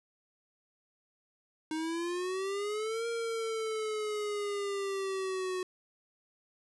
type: exponential two-way sweep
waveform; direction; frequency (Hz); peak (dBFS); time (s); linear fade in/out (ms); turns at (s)
square; up then down; 311.1 to 466.2 to 366.7; -33; 1.71-5.63; 2; 3.07
effects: resampled to 24000 Hz

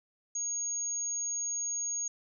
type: tone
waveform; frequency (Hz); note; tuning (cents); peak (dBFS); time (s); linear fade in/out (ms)
sine; 6600; G#8; -12; -31; 0.35-2.08; 5
effects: none

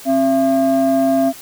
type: tone pair together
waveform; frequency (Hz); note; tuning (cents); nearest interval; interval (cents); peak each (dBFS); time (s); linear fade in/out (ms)
sine; 267.2 / 674; C4 / E5; +36 / +38; octave + major third; 1602; -13; 0.05-1.33; 50
effects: tanh soft clip ceiling -8 dBFS + white hiss -37 dBFS RMS until 1.41 s

